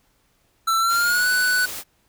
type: tone with pitch glide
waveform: square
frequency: 1335 to 1489.9 Hz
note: E6 to F#6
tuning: +22 to +12 cents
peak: -18 dBFS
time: 0.67-1.66 s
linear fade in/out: 10 ms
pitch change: +190 cents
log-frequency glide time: 0.8-1.28 s
type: noise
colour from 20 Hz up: white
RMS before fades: -32 dBFS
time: 0.88-1.84 s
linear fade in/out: 50 ms
effects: pink hiss -64 dBFS RMS until 2.08 s

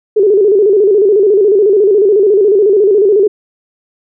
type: tone with vibrato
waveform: sine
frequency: 405.3 Hz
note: G#4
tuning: 42 cents flat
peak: -5 dBFS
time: 0.16-3.28 s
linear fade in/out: 10 ms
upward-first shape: square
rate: 14 Hz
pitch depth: 96 cents each way
effects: none

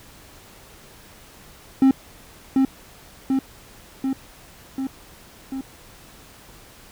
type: tone with echo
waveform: triangle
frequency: 266.6 Hz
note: C4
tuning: 33 cents sharp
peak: -9 dBFS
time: 1.82-1.91 s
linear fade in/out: 2 ms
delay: 740 ms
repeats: 5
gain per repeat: -3 dB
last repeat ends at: 5.61 s
effects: pink hiss -47 dBFS RMS until 6.91 s

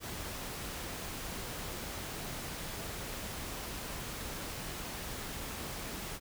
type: noise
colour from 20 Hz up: pink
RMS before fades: -41 dBFS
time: 0-6.2 s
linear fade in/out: 50 ms
effects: none

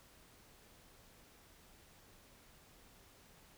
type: silence
effects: pink hiss -63 dBFS RMS until 3.57 s

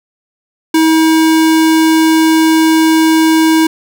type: tone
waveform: square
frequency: 320 Hz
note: D#4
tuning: 49 cents sharp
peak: -7 dBFS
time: 0.74-3.67 s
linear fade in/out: 5 ms
effects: none

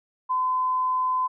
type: tone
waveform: sine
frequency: 1020 Hz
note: C6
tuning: 44 cents flat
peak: -21 dBFS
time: 0.29-1.28 s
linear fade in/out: 20 ms
effects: none

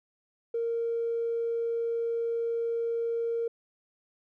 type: tone with tanh clipping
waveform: triangle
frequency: 463.6 Hz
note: A#4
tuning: 10 cents flat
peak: -27 dBFS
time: 0.54-3.48 s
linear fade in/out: 5 ms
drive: 4 dB
effects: none

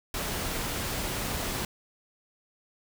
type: noise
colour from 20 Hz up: pink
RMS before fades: -32 dBFS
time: 0.14-1.65 s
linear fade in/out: 2 ms
effects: none

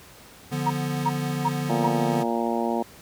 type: chord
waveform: square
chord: B diminished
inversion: first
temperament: equal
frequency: 146.83 / 174.61 / 246.9 Hz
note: D3 / F3 / B3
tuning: 0 / 0 / 0 cents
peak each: -28 / -33 / -31 dBFS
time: 0.51-2.24 s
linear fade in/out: 20 ms
type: tone bursts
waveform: sine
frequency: 944 Hz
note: A#5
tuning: 22 cents sharp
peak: -19 dBFS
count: 4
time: 0.66-1.882 s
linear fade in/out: 10 ms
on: 43 ms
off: 350 ms
type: harmonic tone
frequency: 116.54 Hz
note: A#2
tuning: in tune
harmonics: 2 / 3 / 4 / 5 / 6 / 7 / 8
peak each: -27 / -29 / -32 / -32 / -31 / -32 / -32 dBFS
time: 1.69-2.83 s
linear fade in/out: 10 ms
effects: pink hiss -48 dBFS RMS until 3.01 s + high-pass 60 Hz 12 dB/octave

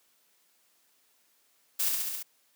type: noise with echo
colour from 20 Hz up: blue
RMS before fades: -28 dBFS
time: 1.79-1.89 s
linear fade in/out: 10 ms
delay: 68 ms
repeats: 5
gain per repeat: -2 dB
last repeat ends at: 2.23 s
effects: white hiss -68 dBFS RMS until 2.55 s + high-pass 200 Hz 12 dB/octave

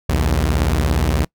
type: beating tone pair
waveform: sawtooth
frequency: 61.4 / 78.4 Hz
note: B1 / D#2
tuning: -9 / +14 cents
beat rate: 17 Hz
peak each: -14 dBFS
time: 0.09-1.25 s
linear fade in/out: 5 ms
effects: noise-tail reverb RT60 0.1 s tail -25 dB re dry

